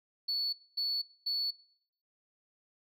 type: tone bursts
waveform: sine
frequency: 4435 Hz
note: C#8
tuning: in tune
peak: -28 dBFS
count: 3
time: 0.28-1.51 s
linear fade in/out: 10 ms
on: 250 ms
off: 240 ms
effects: noise-tail reverb RT60 0.7 s tail -24 dB re dry + tanh soft clip ceiling -27 dBFS